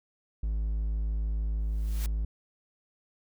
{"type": "tone", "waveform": "triangle", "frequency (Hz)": 53.3, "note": "G#1", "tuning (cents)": 46, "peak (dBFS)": -25, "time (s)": [0.43, 2.25], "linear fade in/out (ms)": 5}
{"type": "noise with exponential growth", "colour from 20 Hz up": "white", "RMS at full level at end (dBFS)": -40, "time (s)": [1.6, 2.06], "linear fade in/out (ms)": 0, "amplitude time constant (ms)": 99}
{"effects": []}